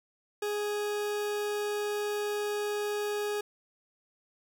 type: tone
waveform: 40% pulse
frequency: 415.3 Hz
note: G#4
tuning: in tune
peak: -29 dBFS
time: 0.42-3.41 s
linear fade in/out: 5 ms
effects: none